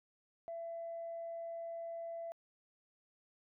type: tone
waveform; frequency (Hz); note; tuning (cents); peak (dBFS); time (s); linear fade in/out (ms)
sine; 670; E5; +28; -40; 0.48-2.32; 0
effects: tanh soft clip ceiling -36 dBFS